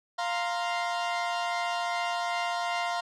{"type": "chord", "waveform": "sawtooth", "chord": "F suspended fourth", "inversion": "none", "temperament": "equal", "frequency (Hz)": [698.5, 932.3, 1046.5], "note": ["F5", "Bb5", "C6"], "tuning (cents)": [0, 0, 0], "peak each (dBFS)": [-26, -31, -31], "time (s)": [0.18, 3.01], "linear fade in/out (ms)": 10, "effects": ["low-pass 5000 Hz 12 dB/octave"]}